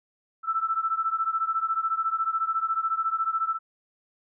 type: beating tone pair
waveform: sine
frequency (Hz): 1318.5 / 1332.5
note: E6 / E6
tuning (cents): 0 / +18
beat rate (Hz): 14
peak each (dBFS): -26 / -28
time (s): 0.43-3.59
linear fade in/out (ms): 50
effects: none